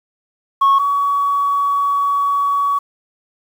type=tone pair in turn; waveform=sine; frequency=1100 / 1129 Hz; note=C#6 / C#6; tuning=-14 / +31 cents; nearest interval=unison; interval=45 cents; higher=second; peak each=-7 / -13 dBFS; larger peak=first; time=0.61-0.79 / 0.79-2.79 s; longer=second; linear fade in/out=10 ms; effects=tanh soft clip ceiling -7 dBFS + 7-bit